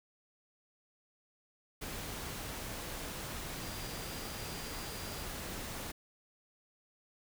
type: tone in noise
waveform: sine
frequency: 4782 Hz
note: D8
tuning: 30 cents sharp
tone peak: -52 dBFS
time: 3.62-5.25 s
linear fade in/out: 10 ms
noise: pink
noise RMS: -42 dBFS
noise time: 1.81-5.92 s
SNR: -13 dB
effects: none